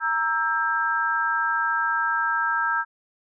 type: chord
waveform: sine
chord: E diminished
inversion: second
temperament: equal with one note detuned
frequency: 932.3 / 1318.5 / 1598.2 Hz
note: Bb5 / E6 / G6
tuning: 0 / 0 / +33 cents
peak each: -27 / -25 / -24 dBFS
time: 0-2.85 s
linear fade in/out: 50 ms
effects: none